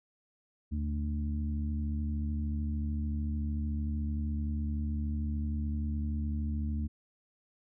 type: harmonic tone with a mistuned harmonic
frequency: 73.42 Hz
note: D2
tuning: in tune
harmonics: 1 / 2 / 3 / 4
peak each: -31 / -45 / -37 / -46 dBFS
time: 0.71-6.88 s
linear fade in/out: 20 ms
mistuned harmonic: 1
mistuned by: +74 cents
effects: none